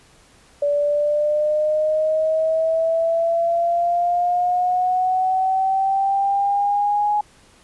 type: exponential sweep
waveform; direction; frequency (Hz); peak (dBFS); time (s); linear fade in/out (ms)
sine; up; 576 to 837; -16; 0.62-7.21; 5
effects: pink hiss -52 dBFS RMS until 7.63 s + resampled to 24000 Hz